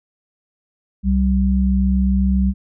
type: tone pair together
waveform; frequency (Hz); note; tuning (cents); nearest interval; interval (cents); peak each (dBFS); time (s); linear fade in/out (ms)
sine; 65.2 / 192.91; C2 / G3; -5 / -27; octave + perfect fifth; 1878; -16; 1.03-2.54; 50
effects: none